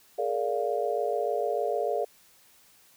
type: chord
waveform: sine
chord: Bb dominant seventh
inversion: third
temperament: just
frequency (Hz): 419.5 / 466.2 / 582.7 / 699.2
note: Ab4 / Bb4 / D5 / F5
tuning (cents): +17 / 0 / -14 / +2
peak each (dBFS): -31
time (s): 0.18-2.05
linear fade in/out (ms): 10
effects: white hiss -59 dBFS RMS until 2.96 s